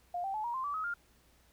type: tone with pitch steps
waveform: sine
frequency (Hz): 706 / 778.8 / 859.2 / 947.9 / 1045.7 / 1153.5 / 1272.6 / 1403.9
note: F5 / G5 / A5 / A#5 / C6 / D6 / D#6 / F6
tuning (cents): +19 / -12 / -41 / +29 / -1 / -31 / +39 / +9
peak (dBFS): -33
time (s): 0.14-0.94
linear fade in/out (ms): 5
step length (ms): 100
effects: added 60 Hz sine -68 dBFS peak until 1.52 s + pink hiss -67 dBFS RMS until 1.52 s